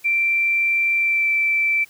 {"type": "tone with pitch glide", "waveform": "sine", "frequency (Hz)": [2351, 2331], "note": ["D7", "D7"], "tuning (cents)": [1, -14], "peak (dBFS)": -16, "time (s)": [0.04, 1.85], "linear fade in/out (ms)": 20, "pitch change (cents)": -15, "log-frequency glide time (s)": [0.97, 1.29], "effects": ["white hiss -51 dBFS RMS until 1.89 s"]}